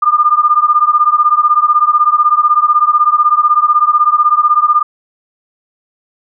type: beating tone pair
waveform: sine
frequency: 1200 / 1216 Hz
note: D6 / D#6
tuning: +37 / -40 cents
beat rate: 16 Hz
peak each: -10 dBFS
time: 0.02-4.83 s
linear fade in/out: 10 ms
effects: none